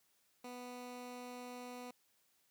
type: tone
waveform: 15% pulse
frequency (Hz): 247.1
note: B3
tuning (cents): +1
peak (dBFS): -40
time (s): 0.44-1.91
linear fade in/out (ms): 5
effects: white hiss -75 dBFS RMS until 2.5 s + high-pass 80 Hz 12 dB/octave